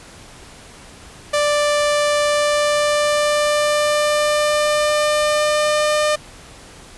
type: tone with pitch glide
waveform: sawtooth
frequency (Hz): 589 to 603.1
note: D5 to D5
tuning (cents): +5 to +46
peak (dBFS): -11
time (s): 1.33-6.16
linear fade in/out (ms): 10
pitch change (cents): +41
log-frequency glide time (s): 2.2-6
effects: pink hiss -41 dBFS RMS until 6.97 s + resampled to 24000 Hz